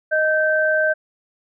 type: tone pair together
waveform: sine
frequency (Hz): 622.3 / 1554.6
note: D#5 / G6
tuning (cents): 0 / -15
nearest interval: octave + major third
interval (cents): 1585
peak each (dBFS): -18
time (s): 0.11-0.94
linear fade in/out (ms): 20
effects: none